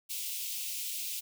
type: high-pass noise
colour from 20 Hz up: white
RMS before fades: -37 dBFS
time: 0.09-1.21 s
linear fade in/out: 20 ms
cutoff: 2400 Hz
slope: 48 dB/octave
effects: none